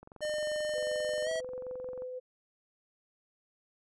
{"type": "click train", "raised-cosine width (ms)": 1, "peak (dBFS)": -36, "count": 46, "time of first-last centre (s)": [0.03, 2.021], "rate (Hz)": 22.6}
{"type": "tone with pitch glide", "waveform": "square", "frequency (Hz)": [606, 645.8], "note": ["D#5", "E5"], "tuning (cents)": [-46, -36], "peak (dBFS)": -32, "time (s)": [0.21, 1.41], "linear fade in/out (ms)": 20, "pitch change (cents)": 110, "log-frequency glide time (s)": [1.24, 1.29]}
{"type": "tone with tremolo", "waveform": "sine", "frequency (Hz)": 506, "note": "B4", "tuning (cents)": 42, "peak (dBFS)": -36, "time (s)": [0.74, 2.2], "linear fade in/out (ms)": 20, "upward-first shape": "triangle", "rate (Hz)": 6.4, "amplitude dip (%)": 25}
{"effects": ["resampled to 22050 Hz"]}